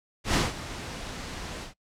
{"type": "noise with ADSR envelope", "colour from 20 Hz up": "pink", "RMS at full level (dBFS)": -22, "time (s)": [0.24, 1.74], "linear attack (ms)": 110, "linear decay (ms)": 170, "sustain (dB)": -15, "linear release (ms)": 120, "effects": ["noise-tail reverb RT60 0.1 s tail -22 dB re dry", "low-pass 7000 Hz 12 dB/octave"]}